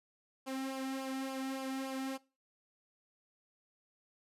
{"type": "tone with flanger", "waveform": "sawtooth", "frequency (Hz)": 266, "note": "C4", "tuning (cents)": 29, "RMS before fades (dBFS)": -39, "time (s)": [0.46, 2.18], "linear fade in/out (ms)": 20, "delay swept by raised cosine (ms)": [0.5, 2], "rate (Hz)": 3.5, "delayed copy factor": -0.65, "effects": ["noise-tail reverb RT60 0.3 s tail -21 dB re dry", "resampled to 32000 Hz"]}